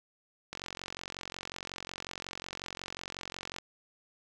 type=click train; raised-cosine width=0.2 ms; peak=-21 dBFS; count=140; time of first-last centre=0.53-3.585 s; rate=45.5 Hz; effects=none